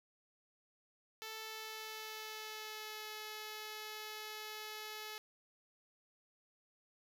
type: tone with pitch glide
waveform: 5% pulse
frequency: 440 to 429.2 Hz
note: A4 to A4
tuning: 0 to -43 cents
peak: -33 dBFS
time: 1.22-5.18 s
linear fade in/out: 0 ms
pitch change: -43 cents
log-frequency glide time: 1.37-3.08 s
effects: none